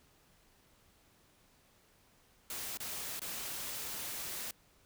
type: noise with dropouts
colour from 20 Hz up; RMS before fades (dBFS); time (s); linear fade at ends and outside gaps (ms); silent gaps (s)
white; -41; 2.5-4.51; 2; 2.773-2.802 / 3.195-3.217
effects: pink hiss -67 dBFS RMS until 4.85 s